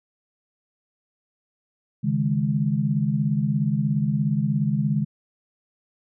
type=chord; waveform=sine; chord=C# suspended second; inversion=none; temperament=equal; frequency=138.59 / 155.56 / 207.7 Hz; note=C#3 / D#3 / G#3; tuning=0 / 0 / 0 cents; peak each=-24 dBFS; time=2.03-5.05 s; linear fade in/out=20 ms; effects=none